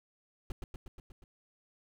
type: noise with echo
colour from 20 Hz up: brown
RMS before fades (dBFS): -35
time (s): 0.5-0.52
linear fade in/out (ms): 2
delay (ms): 120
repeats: 6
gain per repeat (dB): -3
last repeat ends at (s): 1.24
effects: none